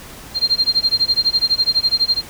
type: tone with tremolo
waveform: sine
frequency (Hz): 4189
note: C8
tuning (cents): +1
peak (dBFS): -10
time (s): 0.34-2.22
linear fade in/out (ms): 50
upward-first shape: sine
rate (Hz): 12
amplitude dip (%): 100
effects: pink hiss -37 dBFS RMS until 2.29 s

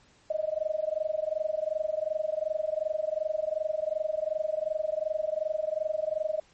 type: tone with amplitude modulation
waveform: sine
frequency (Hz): 622.3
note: D#5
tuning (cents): 0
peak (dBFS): -23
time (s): 0.3-6.4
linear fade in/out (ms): 5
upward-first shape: sine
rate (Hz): 22.7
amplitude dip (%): 95
effects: pink hiss -61 dBFS RMS until 6.53 s + MP3 32 kbps

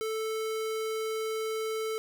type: tone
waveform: square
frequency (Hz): 440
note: A4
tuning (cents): 0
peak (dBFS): -31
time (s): 0.01-1.98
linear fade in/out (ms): 0
effects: none

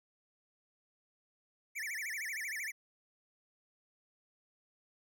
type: tone with vibrato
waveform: square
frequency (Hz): 2015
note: B6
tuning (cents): +34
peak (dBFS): -38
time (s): 1.75-2.72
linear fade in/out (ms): 20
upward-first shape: sine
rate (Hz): 13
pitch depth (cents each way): 270
effects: none

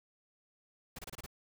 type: noise bursts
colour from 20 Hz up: pink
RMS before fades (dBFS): -45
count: 6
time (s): 0.96-1.263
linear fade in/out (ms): 5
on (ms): 28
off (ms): 27
effects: none

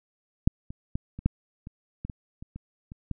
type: clicks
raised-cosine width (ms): 5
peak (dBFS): -6 / -25 / -16 / -25 / -9 / -27 / -21 / -23 / -28 / -26 / -28 / -19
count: 12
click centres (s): 0.475 / 0.705 / 0.955 / 1.19 / 1.26 / 1.671 / 2.05 / 2.098 / 2.425 / 2.56 / 2.919 / 3.113
effects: none

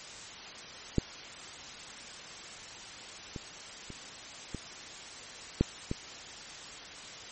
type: clicks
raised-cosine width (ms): 3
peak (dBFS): -11 / -25 / -30 / -23 / -10 / -18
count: 6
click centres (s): 0.983 / 3.362 / 3.903 / 4.547 / 5.61 / 5.914
effects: white hiss -45 dBFS RMS until 7.31 s + MP3 32 kbps

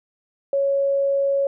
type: tone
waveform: sine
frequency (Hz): 554.4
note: C#5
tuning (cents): 0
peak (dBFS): -17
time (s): 0.53-1.47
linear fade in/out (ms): 2
effects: none

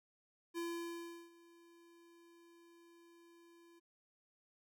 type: tone with ADSR envelope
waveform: square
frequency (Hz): 339.5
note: F4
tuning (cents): -49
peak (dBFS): -39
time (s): 0.54-3.8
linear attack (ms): 38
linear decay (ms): 720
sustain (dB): -23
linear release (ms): 18
effects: none

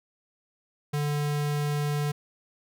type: tone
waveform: square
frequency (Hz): 146.83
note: D3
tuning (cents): 0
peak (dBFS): -26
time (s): 0.93-2.12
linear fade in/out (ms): 10
effects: none

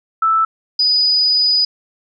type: tone pair in turn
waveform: sine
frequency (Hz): 1318.5 / 4961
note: E6 / D#8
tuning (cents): 0 / -6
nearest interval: octave + major seventh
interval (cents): 2294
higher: second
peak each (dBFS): -11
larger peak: neither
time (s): 0.22-0.45 / 0.79-1.65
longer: second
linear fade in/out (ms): 5
effects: none

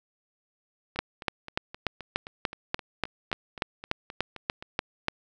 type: two click trains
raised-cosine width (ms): 0.3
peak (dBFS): -23 / -9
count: 15 / 15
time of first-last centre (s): 0.96-4.625 / 0.99-5.084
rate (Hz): 3.82 / 3.42
effects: none

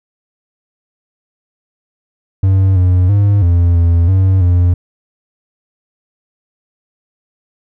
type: tone with pitch steps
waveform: triangle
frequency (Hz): 95.7 / 90.7 / 101.4 / 86.4 / 85 / 94.8 / 88.4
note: G2 / F#2 / G#2 / F2 / F2 / F#2 / F2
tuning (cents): -41 / -34 / -41 / -18 / -46 / +43 / +22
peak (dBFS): -5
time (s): 2.43-4.74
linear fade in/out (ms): 5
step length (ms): 330
effects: none

